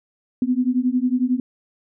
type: beating tone pair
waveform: sine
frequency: 246 / 257 Hz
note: B3 / C4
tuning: -7 / -31 cents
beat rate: 11 Hz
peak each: -20 dBFS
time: 0.42-1.4 s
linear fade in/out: 2 ms
effects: none